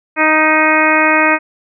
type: harmonic tone with a mistuned harmonic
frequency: 311.1 Hz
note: D#4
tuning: in tune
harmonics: 1 / 2 / 3 / 4 / 5 / 6 / 7 / 8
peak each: -17 / -17 / -17 / -17 / -17 / -17 / -17 / -17 dBFS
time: 0.16-1.39 s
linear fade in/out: 50 ms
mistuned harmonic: 6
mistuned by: +20 cents
effects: none